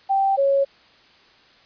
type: tone pair in turn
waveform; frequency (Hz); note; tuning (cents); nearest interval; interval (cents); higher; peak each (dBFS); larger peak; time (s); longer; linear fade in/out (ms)
sine; 781 / 552.3; G5 / C#5; -7 / -6; tritone; 599; first; -16 / -15; second; 0.09-0.37 / 0.37-0.65; neither; 20
effects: white hiss -53 dBFS RMS until 1.65 s + resampled to 11025 Hz